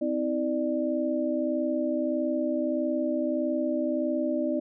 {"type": "tone cluster", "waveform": "sine", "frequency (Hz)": [258.2, 319.8, 594], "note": ["C4", "D#4", "D5"], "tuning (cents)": [-23, 48, 20], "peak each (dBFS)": -29, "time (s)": [0.01, 4.6], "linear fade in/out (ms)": 10, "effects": []}